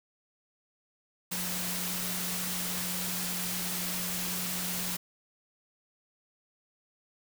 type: tone in noise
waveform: sine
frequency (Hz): 179.7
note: F3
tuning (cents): +50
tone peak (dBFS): -39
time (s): 1.31-4.97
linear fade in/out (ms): 10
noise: white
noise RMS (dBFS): -34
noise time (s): 1.31-4.97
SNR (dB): -8
effects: none